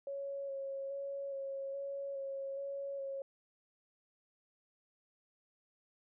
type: tone with vibrato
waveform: sine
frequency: 551 Hz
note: C#5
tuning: 11 cents flat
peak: -38 dBFS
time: 0.07-3.22 s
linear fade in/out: 2 ms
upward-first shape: square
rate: 1.2 Hz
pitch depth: 15 cents each way
effects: none